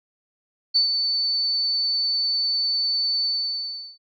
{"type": "tone with ADSR envelope", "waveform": "sine", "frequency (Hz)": 4510, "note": "C#8", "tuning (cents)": 29, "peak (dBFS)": -14, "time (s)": [0.74, 3.98], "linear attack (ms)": 21, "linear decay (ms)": 110, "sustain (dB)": -6, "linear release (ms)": 740, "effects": []}